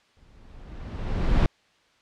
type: noise with exponential growth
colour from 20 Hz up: brown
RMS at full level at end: -17 dBFS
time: 0.17-1.46 s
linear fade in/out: 1 ms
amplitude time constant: 280 ms
effects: white hiss -62 dBFS RMS until 2.01 s + low-pass 4000 Hz 12 dB/octave